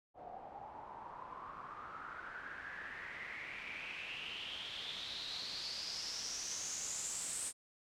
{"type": "noise with low-pass filter sweep", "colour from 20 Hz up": "white", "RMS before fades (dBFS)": -45, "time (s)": [0.14, 7.53], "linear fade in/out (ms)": 50, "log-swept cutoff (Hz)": [700, 8600], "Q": 6.7, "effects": []}